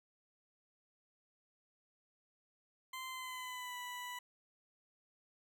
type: tone with pitch glide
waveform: 20% pulse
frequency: 1038 to 986.6 Hz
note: C6 to B5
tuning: -14 to -2 cents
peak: -38 dBFS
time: 2.93-4.19 s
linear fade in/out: 5 ms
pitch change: -88 cents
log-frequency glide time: 3.09-3.77 s
effects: none